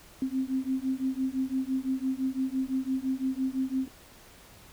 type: beating tone pair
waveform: sine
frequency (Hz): 260 / 265.9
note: C4 / C4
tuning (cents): -11 / +28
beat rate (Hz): 5.9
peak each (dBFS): -30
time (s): 0.22-3.88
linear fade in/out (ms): 2
effects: pink hiss -53 dBFS RMS until 4.72 s